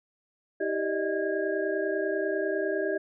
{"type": "tone cluster", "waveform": "sine", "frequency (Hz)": [321.6, 391.9, 601, 631, 1637], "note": ["E4", "G4", "D5", "D#5", "G#6"], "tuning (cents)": [-43, 0, 40, 24, -25], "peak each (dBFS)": [-34, -29, -34, -33, -35], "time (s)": [0.6, 2.98], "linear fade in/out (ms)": 10, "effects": []}